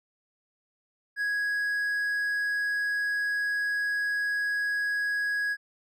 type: tone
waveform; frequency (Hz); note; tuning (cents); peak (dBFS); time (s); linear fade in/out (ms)
triangle; 1661.2; G#6; 0; -24; 1.16-5.57; 50
effects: none